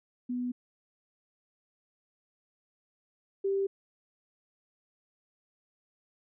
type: tone pair in turn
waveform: sine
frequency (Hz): 247.1 / 392.2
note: B3 / G4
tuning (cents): +1 / +1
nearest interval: minor sixth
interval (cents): 800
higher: second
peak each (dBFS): -30 / -26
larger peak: second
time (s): 0.29-0.52 / 3.44-3.67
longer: neither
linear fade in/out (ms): 10
effects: none